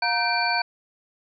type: tone cluster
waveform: sine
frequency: 710 / 937 / 1542 / 2365 / 4488 Hz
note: F5 / A#5 / G6 / D7 / C#8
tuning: +28 / +9 / -29 / +12 / +21 cents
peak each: -27 / -27 / -27 / -27 / -27 dBFS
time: 0.02-0.62 s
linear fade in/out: 5 ms
effects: none